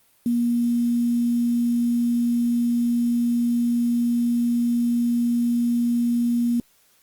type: tone with quantisation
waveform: sine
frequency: 237.9 Hz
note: A#3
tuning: 35 cents sharp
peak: -18 dBFS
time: 0.26-6.6 s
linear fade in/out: 2 ms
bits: 7
effects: white hiss -60 dBFS RMS until 7.02 s + Opus 32 kbps